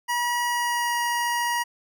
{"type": "tone with pitch glide", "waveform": "25% pulse", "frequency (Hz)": [963, 954.1], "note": ["B5", "A#5"], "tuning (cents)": [-44, 40], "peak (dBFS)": -19, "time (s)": [0.08, 1.64], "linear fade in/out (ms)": 20, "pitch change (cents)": -16, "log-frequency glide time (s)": [0.47, 0.97], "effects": []}